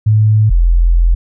sine tone pair in turn, 107.6 / 42.7 Hz, A2 / F1, -38 / -38 cents, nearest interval octave + major third, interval 1600 cents, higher first, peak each -6 dBFS, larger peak neither, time 0.06-0.5 / 0.5-1.15 s, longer second, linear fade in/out 10 ms, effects none

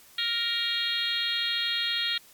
harmonic tone, 467.3 Hz, A#4, 4 cents sharp, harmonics 3 / 4 / 5 / 6 / 7 / 8 / 9, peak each -37 / -34 / -37 / -36 / -30 / -31 / -33 dBFS, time 0.18-2.18 s, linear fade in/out 5 ms, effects white hiss -54 dBFS RMS until 2.33 s + MP3 96 kbps

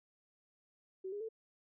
sine tone with pitch steps, 378.3 / 410.2 / 444.7 Hz, F#4 / G#4 / A4, +38 / -21 / +18 cents, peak -39 dBFS, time 1.04-1.289 s, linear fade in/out 10 ms, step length 83 ms, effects none

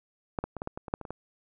clicks, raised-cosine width 1 ms, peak -15 / -17 / -22 / -19 / -19 / -23 / -25 / -12 / -25 / -27 / -21 dBFS, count 11, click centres 0.388 / 0.44 / 0.567 / 0.619 / 0.674 / 0.775 / 0.882 / 0.939 / 1.013 / 1.052 / 1.106 s, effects none

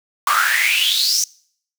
pink noise with high-pass filter sweep, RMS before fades -17 dBFS, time 0.27-1.24 s, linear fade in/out 2 ms, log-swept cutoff 1100 to 6200 Hz, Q 9.4, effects noise-tail reverb RT60 0.6 s tail -24 dB re dry

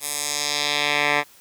10% pulse tone with band-pass filter sweep, 146.3 Hz, D3, 6 cents flat, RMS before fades -23 dBFS, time 0-1.24 s, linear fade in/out 50 ms, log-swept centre 11000 to 1700 Hz, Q 1.4, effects white hiss -51 dBFS RMS until 1.4 s

